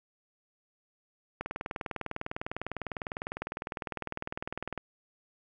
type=click train; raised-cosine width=0.5 ms; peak=-19 dBFS; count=68; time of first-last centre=1.41-4.777 s; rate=19.9 Hz; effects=none